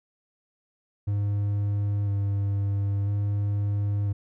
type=tone with vibrato; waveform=triangle; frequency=101 Hz; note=G#2; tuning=48 cents flat; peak=-21 dBFS; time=1.07-4.13 s; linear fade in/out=10 ms; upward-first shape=square; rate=0.5 Hz; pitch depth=16 cents each way; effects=none